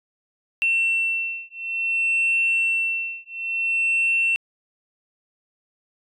sine beating tone pair, 2700 / 2700.57 Hz, E7 / E7, +41 / +41 cents, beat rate 0.57 Hz, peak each -22 dBFS, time 0.62-4.36 s, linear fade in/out 0 ms, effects tanh soft clip ceiling -14 dBFS

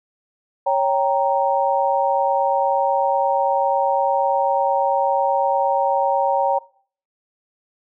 sine chord, G diminished, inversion second, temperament equal, 554.4 / 784 / 932.3 Hz, Db5 / G5 / Bb5, 0 / 0 / 0 cents, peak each -20 dBFS, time 0.66-6.59 s, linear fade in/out 10 ms, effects noise-tail reverb RT60 0.5 s tail -21 dB re dry

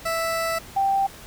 20% pulse / sine tone pair in turn, 659.3 / 784 Hz, E5 / G5, 0 / 0 cents, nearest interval minor third, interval 300 cents, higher second, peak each -18 dBFS, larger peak neither, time 0.05-0.59 / 0.76-1.07 s, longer first, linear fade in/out 10 ms, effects pink hiss -43 dBFS RMS until 1.26 s

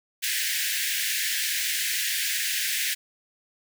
pink high-pass noise, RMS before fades -27 dBFS, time 0.22-2.95 s, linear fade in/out 20 ms, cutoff 1600 Hz, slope 96 dB/octave, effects none

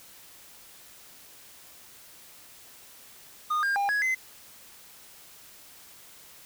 triangle tone with pitch steps, 1227 / 1605 / 803 / 1670 / 2050 Hz, D#6 / G6 / G5 / G#6 / C7, -25 / +40 / +41 / +9 / -36 cents, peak -22 dBFS, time 3.5-4.15 s, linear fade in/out 10 ms, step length 130 ms, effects white hiss -51 dBFS RMS until 6.45 s

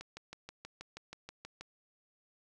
click train, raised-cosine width 0.2 ms, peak -28 dBFS, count 11, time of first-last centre 0.01-1.61 s, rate 6.25 Hz, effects none

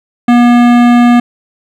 sine tone with hard clipping, 240.8 Hz, B3, 44 cents flat, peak -5 dBFS, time 0.28-1.2 s, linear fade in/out 5 ms, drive 17 dB, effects none

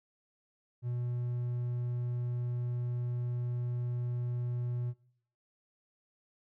triangle tone, 121.8 Hz, B2, 24 cents flat, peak -30 dBFS, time 0.82-4.94 s, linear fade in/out 50 ms, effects noise-tail reverb RT60 0.6 s tail -20 dB re dry

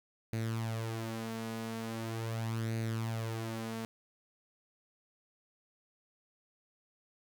sawtooth tone with flanger, 113 Hz, A2, 47 cents sharp, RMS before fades -37 dBFS, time 0.33-3.85 s, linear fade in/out 0 ms, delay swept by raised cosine 0.46 to 4.76 ms, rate 0.41 Hz, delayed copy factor +0.6, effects none

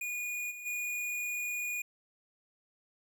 square tone with level steps, 2448 Hz, D#7, 29 cents flat, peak -35 / -43 / -34 dBFS, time 0.01-1.82 s, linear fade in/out 5 ms, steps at 0.5 / 0.65 s, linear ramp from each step 20 ms, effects none

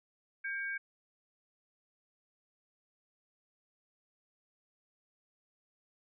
sine tone pair together, 1594 / 2252 Hz, G6 / C#7, +28 / +27 cents, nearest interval tritone, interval 599 cents, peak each -36 / -40 dBFS, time 0.44-0.78 s, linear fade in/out 10 ms, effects none

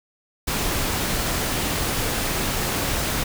pink noise, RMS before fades -24 dBFS, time 0.47-3.24 s, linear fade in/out 10 ms, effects none

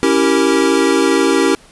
square chord, C# diminished seventh, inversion none, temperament equal with one note detuned, 277.2 / 329.6 / 388.8 / 466.2 Hz, C#4 / E4 / G4 / Bb4, 0 / 0 / -14 / 0 cents, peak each -17 / -17 / -16 / -19 dBFS, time 0.03-1.55 s, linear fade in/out 0 ms, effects pink hiss -45 dBFS RMS until 1.71 s + resampled to 24000 Hz

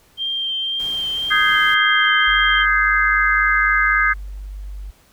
sine tone with vibrato, 3168 Hz, G7, 18 cents sharp, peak -20 dBFS, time 0.17-2.66 s, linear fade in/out 50 ms, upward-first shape sine, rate 1.9 Hz, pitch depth 10 cents each way
pink noise, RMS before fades -39 dBFS, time 0.79-1.75 s, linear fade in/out 10 ms
sine chord, Ab major seventh, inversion second, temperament just, 1245.9 / 1557.4 / 1661.2 / 2077 Hz, Eb6 / G6 / Ab6 / C7, +2 / -12 / 0 / -13 cents, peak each -19 dBFS, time 1.3-4.14 s, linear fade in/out 20 ms
sine tone, 48.98 Hz, G1, 1 cent flat, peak -28 dBFS, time 2.27-4.91 s, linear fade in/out 10 ms
effects pink hiss -54 dBFS RMS until 5.12 s

